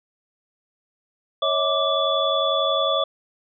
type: tone cluster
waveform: sine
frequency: 553 / 644 / 1173 / 3441 Hz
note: C#5 / E5 / D6 / A7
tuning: -4 / -41 / -2 / -39 cents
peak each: -24 dBFS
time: 1.42-3.04 s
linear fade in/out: 5 ms
effects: none